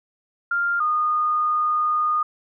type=tone pair in turn; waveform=sine; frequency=1396.9 / 1226.7 Hz; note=F6 / D#6; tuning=0 / -25 cents; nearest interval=major second; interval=225 cents; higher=first; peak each=-19 / -18 dBFS; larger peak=second; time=0.51-0.8 / 0.8-2.23 s; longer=second; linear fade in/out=5 ms; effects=none